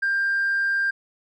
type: tone with tanh clipping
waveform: triangle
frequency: 1592 Hz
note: G6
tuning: 26 cents sharp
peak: -20 dBFS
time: 0.02-0.91 s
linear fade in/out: 10 ms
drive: 5 dB
effects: none